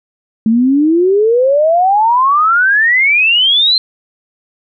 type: exponential sweep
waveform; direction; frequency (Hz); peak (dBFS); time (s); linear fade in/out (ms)
sine; up; 216.4 to 4185; -7; 0.46-3.78; 2
effects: none